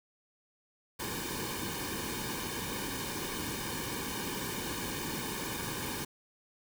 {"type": "noise with comb filter", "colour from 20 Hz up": "pink", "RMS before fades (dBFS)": -37, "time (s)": [0.99, 6.05], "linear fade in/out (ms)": 10, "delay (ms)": 1.5, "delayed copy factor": -0.8, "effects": []}